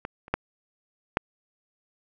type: clicks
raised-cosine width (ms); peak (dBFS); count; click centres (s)
0.5; -17 / -29 / -8 / -6; 4; 0.051 / 0.281 / 0.34 / 1.171
effects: none